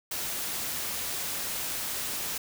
white noise, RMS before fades -33 dBFS, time 0.11-2.38 s, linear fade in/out 5 ms, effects none

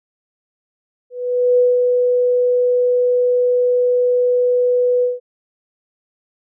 sine tone with ADSR envelope, 493.9 Hz, B4, in tune, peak -9 dBFS, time 1.1-5.2 s, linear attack 480 ms, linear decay 190 ms, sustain -3 dB, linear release 170 ms, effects none

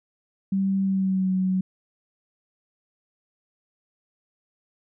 sine tone with pitch glide, 193.8 to 186.87 Hz, G3 to F#3, -20 to +17 cents, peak -20 dBFS, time 0.52-1.61 s, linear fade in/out 5 ms, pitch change -63 cents, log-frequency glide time 0.82-1.32 s, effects none

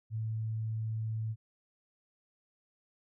sine tone, 110.6 Hz, A2, 9 cents sharp, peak -32 dBFS, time 0.1-1.36 s, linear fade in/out 50 ms, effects none

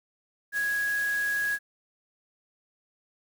sine tone in noise, 1661.2 Hz, G#6, in tune, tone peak -25 dBFS, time 0.52-1.59 s, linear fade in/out 50 ms, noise white, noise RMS -41 dBFS, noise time 0.52-1.59 s, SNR +13 dB, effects none

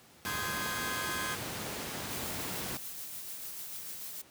pink noise, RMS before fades -38 dBFS, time 0.25-2.77 s, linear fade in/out 0 ms
sawtooth chord, Ab major seventh, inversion first, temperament just, 1038.3 / 1245.9 / 1557.4 / 1661.2 Hz, C6 / Eb6 / G6 / Ab6, -14 / +2 / -12 / 0 cents, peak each -36 / -39 / -36 / -36 dBFS, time 0.25-1.36 s, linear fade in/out 20 ms
blue noise with tremolo, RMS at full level -41 dBFS, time 2.1-4.22 s, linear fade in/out 10 ms, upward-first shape sine, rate 6.8 Hz, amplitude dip 30%
effects pink hiss -58 dBFS RMS until 4.3 s + high-pass 100 Hz 12 dB/octave

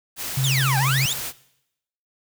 white noise, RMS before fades -30 dBFS, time 0.16-1.33 s, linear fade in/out 50 ms
sine tone with vibrato, 133.3 Hz, C3, 33 cents sharp, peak -19 dBFS, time 0.37-1.06 s, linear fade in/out 5 ms, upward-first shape sine, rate 14 Hz, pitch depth 30 cents each way
25% pulse exponential two-way sweep, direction down then up, 3813 to 763 to 3813 Hz, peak -18 dBFS, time 0.44-1.13 s, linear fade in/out 0 ms, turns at 0.78 s
effects noise-tail reverb RT60 0.8 s tail -19 dB re dry

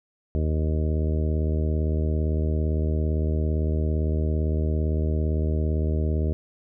harmonic tone, 77.7 Hz, D#2, 2 cents flat, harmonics 1 / 2 / 3 / 4 / 5 / 6 / 7 / 8, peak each -22 / -30 / -33 / -35 / -34 / -38 / -43 / -39 dBFS, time 0.35-6.33 s, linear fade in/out 0 ms, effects none

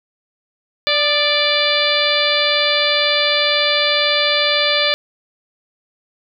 harmonic tone with a mistuned harmonic, 586 Hz, D5, 4 cents flat, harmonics 1 / 2 / 3 / 4 / 5 / 6 / 7 / 8, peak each -20 / -25 / -23 / -21 / -24 / -19 / -22 / -24 dBFS, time 0.87-4.94 s, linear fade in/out 0 ms, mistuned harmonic 2, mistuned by +41 cents, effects none

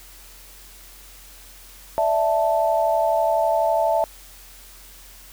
sine chord, D suspended second, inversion none, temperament equal, 587.3 / 659.3 / 880 Hz, D5 / E5 / A5, 0 / 0 / 0 cents, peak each -25 / -19 / -22 dBFS, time 1.98-4.04 s, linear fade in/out 0 ms, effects added 44 Hz sine -47 dBFS peak until 5.32 s + white hiss -46 dBFS RMS until 5.32 s

